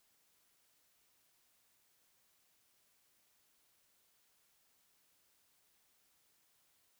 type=silence; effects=white hiss -74 dBFS RMS until 6.99 s